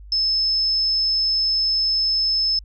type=tone; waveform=sine; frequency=5230 Hz; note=E8; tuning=15 cents flat; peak=-17 dBFS; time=0.12-2.59 s; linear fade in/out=2 ms; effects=added 50 Hz sine -38 dBFS peak until 2.64 s